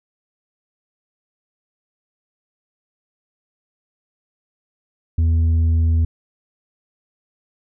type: tone with tanh clipping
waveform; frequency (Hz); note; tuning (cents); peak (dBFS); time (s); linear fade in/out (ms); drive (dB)
sine; 81.8; E2; -13; -14; 5.18-6.05; 5; 4
effects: none